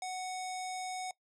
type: tone with low-pass filter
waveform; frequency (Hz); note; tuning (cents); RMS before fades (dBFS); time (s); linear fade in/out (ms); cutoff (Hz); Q
square; 741; F#5; +2; -39; 0.02-1.11; 2; 7900; 2.3
effects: noise-tail reverb RT60 0.1 s tail -20 dB re dry